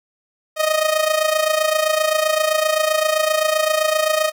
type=tone with amplitude modulation; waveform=sawtooth; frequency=622.3 Hz; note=D#5; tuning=in tune; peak=-9 dBFS; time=0.56-4.32 s; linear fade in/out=50 ms; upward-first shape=sine; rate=27.7 Hz; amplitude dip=70%; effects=none